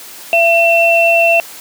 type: tone pair together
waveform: sine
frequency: 674 / 2696 Hz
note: E5 / E7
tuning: +38 / +38 cents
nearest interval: 2 octaves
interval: 2400 cents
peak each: -10 dBFS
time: 0.33-1.4 s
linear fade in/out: 0 ms
effects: white hiss -33 dBFS RMS until 1.6 s + high-pass 200 Hz 12 dB/octave